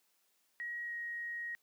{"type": "tone with pitch glide", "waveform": "sine", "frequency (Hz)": [1900, 1884.7], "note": ["A#6", "A#6"], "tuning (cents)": [33, 19], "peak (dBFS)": -38, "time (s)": [0.6, 1.55], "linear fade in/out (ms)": 0, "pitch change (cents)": -14, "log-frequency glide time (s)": [0.84, 0.94], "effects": ["white hiss -75 dBFS RMS until 1.62 s", "high-pass 200 Hz 12 dB/octave"]}